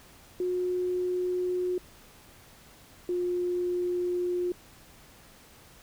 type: tone pair in turn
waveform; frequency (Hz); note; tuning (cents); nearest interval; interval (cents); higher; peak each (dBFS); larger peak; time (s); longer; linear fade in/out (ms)
sine; 361.9 / 355.9; F#4 / F4; -38 / +33; unison; 29; first; -26 / -26; neither; 0.4-1.78 / 3.09-4.52; second; 2
effects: pink hiss -54 dBFS RMS until 5.82 s